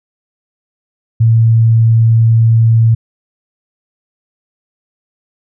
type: tone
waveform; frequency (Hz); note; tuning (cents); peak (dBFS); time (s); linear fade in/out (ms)
sine; 113.7; A#2; -43; -5; 1.2-2.95; 10
effects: none